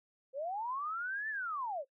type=linear two-way sweep; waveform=sine; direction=up then down; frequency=508 to 1786 to 508 Hz; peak=-35 dBFS; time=0.33-1.85 s; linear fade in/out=50 ms; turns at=1.29 s; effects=noise-tail reverb RT60 0.1 s tail -21 dB re dry